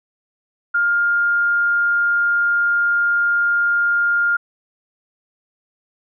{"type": "tone", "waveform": "sine", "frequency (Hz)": 1408, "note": "F6", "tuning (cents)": 14, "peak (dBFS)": -14, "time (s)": [0.74, 4.37], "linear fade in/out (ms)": 10, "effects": []}